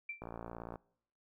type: tone with exponential decay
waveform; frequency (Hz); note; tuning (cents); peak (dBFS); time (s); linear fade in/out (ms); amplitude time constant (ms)
sine; 2349; D7; 0; -36; 0.09-0.24; 5; 32
type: click train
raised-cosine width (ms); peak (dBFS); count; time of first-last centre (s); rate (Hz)
1; -30; 32; 0.22-0.757; 57.7
effects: noise-tail reverb RT60 0.7 s tail -24 dB re dry